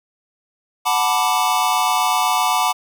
square chord, B minor seventh, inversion second, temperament equal, 740 / 880 / 987.8 / 1174.7 Hz, F#5 / A5 / B5 / D6, 0 / 0 / 0 / 0 cents, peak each -22 dBFS, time 0.85-2.73 s, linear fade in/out 20 ms, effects none

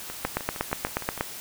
two click trains, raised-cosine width 0.5 ms, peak -20 / -9 dBFS, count 8 / 9, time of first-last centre 0.1-1.177 / 0.25-1.209 s, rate 6.5 / 8.34 Hz, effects white hiss -39 dBFS RMS until 1.4 s

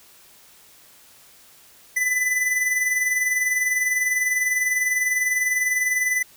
square tone with tremolo, 2000 Hz, B6, 21 cents sharp, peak -18 dBFS, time 1.96-6.23 s, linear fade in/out 10 ms, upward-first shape sine, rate 20 Hz, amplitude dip 50%, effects white hiss -51 dBFS RMS until 6.36 s

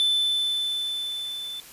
triangle tone with level ramp, 3520 Hz, A7, in tune, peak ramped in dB -17 to -31 dBFS, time 0-1.6 s, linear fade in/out 0 ms, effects white hiss -46 dBFS RMS until 1.72 s + resampled to 32000 Hz

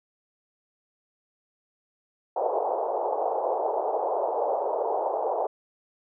white band-pass noise, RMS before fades -27 dBFS, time 2.36-5.47 s, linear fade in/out 5 ms, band 410 to 880 Hz, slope 48 dB/octave, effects none

